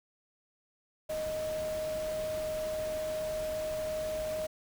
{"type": "tone in noise", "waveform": "sine", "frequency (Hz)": 622.3, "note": "D#5", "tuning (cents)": 0, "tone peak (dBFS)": -32, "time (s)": [1.09, 4.47], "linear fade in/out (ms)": 10, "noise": "pink", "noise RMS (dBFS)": -44, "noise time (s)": [1.09, 4.47], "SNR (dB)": 9, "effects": []}